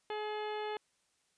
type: harmonic tone with a mistuned harmonic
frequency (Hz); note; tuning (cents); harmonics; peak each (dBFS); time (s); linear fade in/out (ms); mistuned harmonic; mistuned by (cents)
424; G#4; +36; 1 / 2 / 3 / 4 / 5 / 6 / 7 / 8 / 10; -38 / -40 / -50 / -49 / -51 / -54 / -52 / -53 / -60; 0.1-0.77; 2; 8; +45
effects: white hiss -75 dBFS RMS until 1.37 s + resampled to 22050 Hz